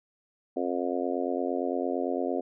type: harmonic tone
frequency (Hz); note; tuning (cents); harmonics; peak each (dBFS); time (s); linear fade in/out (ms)
88.8; F2; +29; 3 / 4 / 5 / 6 / 7 / 8; -32 / -33 / -34 / -35 / -35 / -36; 0.56-2.41; 10
effects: none